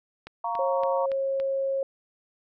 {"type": "click train", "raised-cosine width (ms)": 0.3, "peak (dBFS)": -24, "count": 5, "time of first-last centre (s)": [0.27, 1.4], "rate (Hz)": 3.54}
{"type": "chord", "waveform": "sine", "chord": "Bb minor", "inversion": "second", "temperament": "just", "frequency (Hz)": [699.2, 932.3, 1118.8], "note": ["F5", "Bb5", "Db6"], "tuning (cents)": [2, 0, 16], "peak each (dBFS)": [-31, -29, -33], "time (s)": [0.44, 1.06], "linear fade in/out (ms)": 5}
{"type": "tone", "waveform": "sine", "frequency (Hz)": 542, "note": "C#5", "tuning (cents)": -39, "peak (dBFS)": -24, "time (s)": [0.59, 1.83], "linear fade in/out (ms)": 2}
{"effects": []}